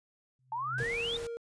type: tone with exponential growth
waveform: sine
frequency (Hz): 128.7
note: C3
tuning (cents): -28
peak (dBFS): -31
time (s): 0.39-0.83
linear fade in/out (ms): 2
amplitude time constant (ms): 95
type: exponential sweep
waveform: sine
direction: up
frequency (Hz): 865 to 3729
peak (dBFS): -32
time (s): 0.52-1.17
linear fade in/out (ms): 2
type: noise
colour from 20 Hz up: pink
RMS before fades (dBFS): -45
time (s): 0.78-1.27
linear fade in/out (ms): 2
type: tone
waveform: triangle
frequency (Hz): 466.5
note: A#4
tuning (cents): +1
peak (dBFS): -34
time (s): 0.8-1.37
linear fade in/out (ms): 0
effects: resampled to 22050 Hz